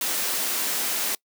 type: high-pass noise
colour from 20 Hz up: white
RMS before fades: -26 dBFS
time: 0.01-1.15 s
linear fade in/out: 2 ms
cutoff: 200 Hz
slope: 24 dB/octave
effects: noise-tail reverb RT60 0.1 s tail -25 dB re dry